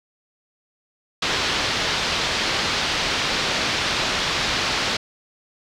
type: low-pass noise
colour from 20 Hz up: white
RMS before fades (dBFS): -23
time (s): 1.22-4.97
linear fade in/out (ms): 5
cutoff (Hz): 4800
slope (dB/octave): 24
effects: none